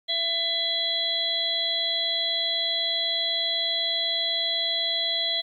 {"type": "harmonic tone", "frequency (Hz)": 668, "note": "E5", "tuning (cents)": 23, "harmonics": [1, 3, 5, 6], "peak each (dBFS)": [-35, -35, -26, -27], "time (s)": [0.08, 5.42], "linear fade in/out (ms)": 20, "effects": ["10-bit"]}